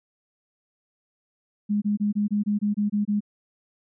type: tone bursts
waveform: sine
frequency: 207 Hz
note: G#3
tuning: 5 cents flat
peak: -20 dBFS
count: 10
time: 1.69-3.206 s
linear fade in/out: 20 ms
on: 130 ms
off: 24 ms
effects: none